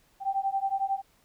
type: beating tone pair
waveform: sine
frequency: 776 / 787 Hz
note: G5 / G5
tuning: -18 / +7 cents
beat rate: 11 Hz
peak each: -29 dBFS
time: 0.2-1.02 s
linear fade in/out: 50 ms
effects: pink hiss -65 dBFS RMS until 1.24 s